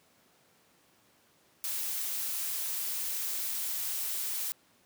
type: noise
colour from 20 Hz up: blue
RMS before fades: -34 dBFS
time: 1.64-4.52 s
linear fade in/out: 0 ms
effects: pink hiss -65 dBFS RMS until 4.85 s + high-pass 150 Hz 12 dB/octave